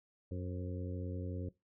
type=harmonic tone with a mistuned harmonic; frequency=91.2 Hz; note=F#2; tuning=24 cents flat; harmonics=1 / 2 / 3 / 4 / 5 / 6; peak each=-39 / -45 / -46 / -50 / -49 / -51 dBFS; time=0.31-1.49 s; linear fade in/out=5 ms; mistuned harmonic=6; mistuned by=-47 cents; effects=noise-tail reverb RT60 0.2 s tail -19 dB re dry